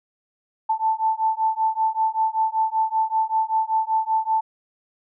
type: beating tone pair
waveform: sine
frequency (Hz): 880 / 885.2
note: A5 / A5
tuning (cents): 0 / +10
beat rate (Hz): 5.2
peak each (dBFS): -22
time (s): 0.69-4.41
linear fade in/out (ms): 10
effects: none